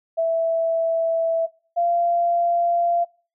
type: tone pair in turn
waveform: sine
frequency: 659 / 689.4 Hz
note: E5 / F5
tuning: -1 / -23 cents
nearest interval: minor second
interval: 78 cents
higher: second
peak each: -17 dBFS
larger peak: neither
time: 0.17-1.47 / 1.76-3.05 s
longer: first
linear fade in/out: 20 ms
effects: noise-tail reverb RT60 0.4 s tail -23 dB re dry